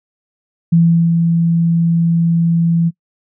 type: tone with ADSR envelope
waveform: sine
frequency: 167.6 Hz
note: E3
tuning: 29 cents sharp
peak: -6 dBFS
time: 0.72-2.91 s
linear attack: 10 ms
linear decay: 370 ms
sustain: -4 dB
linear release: 34 ms
effects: noise-tail reverb RT60 0.1 s tail -24 dB re dry